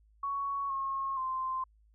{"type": "tone with pitch steps", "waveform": "sine", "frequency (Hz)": [1115, 1084, 1043], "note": ["C#6", "C#6", "C6"], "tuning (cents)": [10, -39, -6], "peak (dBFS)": -31, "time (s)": [0.23, 1.64], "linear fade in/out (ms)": 5, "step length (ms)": 470, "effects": ["added 53 Hz sine -61 dBFS peak until 1.94 s"]}